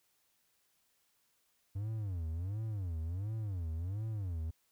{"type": "tone with vibrato", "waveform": "triangle", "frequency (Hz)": 94.2, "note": "F#2", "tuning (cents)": 32, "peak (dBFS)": -33, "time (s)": [1.75, 4.51], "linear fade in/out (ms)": 10, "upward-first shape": "sine", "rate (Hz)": 1.4, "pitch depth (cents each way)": 290, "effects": ["white hiss -75 dBFS RMS until 4.71 s"]}